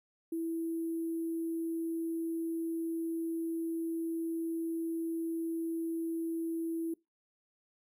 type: tone with sample-and-hold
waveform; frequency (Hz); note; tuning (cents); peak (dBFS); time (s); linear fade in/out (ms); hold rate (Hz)
sine; 329.6; E4; 0; -32; 0.32-6.94; 5; 11025
effects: noise-tail reverb RT60 0.2 s tail -22 dB re dry

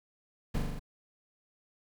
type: noise with echo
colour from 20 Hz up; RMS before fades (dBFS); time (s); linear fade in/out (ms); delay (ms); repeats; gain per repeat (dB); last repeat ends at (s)
brown; -29; 0.54-0.59; 10; 41; 5; -2; 0.795
effects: none

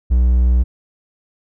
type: tone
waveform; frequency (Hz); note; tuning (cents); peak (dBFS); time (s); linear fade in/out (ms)
triangle; 61.4; B1; -9; -8; 0.1-0.64; 20
effects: none

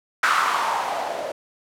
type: noise with low-pass filter sweep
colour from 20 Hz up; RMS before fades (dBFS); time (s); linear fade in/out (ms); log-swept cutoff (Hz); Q
violet; -23; 0.23-1.32; 5; 1400 to 560; 4.3
effects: none

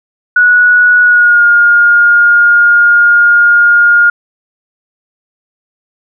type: tone with pitch glide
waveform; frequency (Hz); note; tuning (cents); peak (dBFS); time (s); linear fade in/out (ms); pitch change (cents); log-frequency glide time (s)
sine; 1465 to 1420; F#6 to F6; -18 to +28; -3; 0.36-4.1; 5; -54; 1.03-1.44
effects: none

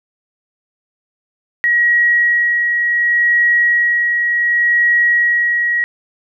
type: tone with tremolo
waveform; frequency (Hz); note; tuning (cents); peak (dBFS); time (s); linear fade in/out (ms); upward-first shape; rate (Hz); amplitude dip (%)
sine; 1905; A#6; +37; -9; 1.64-5.84; 0; sine; 0.68; 35
effects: none

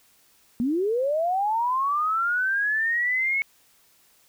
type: linear sweep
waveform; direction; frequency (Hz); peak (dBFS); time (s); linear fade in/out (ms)
sine; up; 225.8 to 2210; -21; 0.6-3.42; 0
effects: white hiss -60 dBFS RMS until 4.28 s

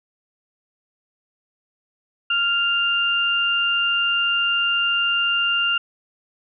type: tone pair together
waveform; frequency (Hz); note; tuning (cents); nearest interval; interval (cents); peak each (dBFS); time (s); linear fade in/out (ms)
sine; 1397 / 2794; F6 / F7; 0 / 0; octave; 1200; -22 / -19; 2.3-5.78; 5
effects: none

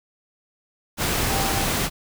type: tone in noise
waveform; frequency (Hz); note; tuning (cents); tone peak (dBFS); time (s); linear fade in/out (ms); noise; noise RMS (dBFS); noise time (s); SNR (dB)
sine; 784; G5; 0; -29; 1.26-1.68; 50; pink; -23; 0.97-1.9; -9
effects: none

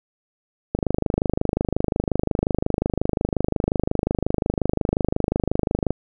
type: click train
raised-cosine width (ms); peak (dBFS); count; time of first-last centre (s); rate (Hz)
2; -6; 133; 0.75-5.906; 25.6
effects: none

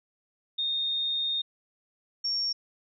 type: tone pair in turn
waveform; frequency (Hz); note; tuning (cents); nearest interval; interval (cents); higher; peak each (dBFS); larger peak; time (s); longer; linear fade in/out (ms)
sine; 3679 / 5512; A#7 / F8; -24 / -24; perfect fifth; 700; second; -26; neither; 0.58-1.42 / 2.24-2.53; first; 10
effects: none

